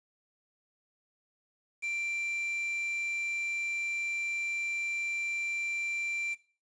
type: tone with quantisation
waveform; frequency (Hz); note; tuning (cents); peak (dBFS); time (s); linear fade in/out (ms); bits
triangle; 2357; D7; +6; -30; 1.82-6.35; 20; 8
effects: noise-tail reverb RT60 0.4 s tail -18 dB re dry + resampled to 22050 Hz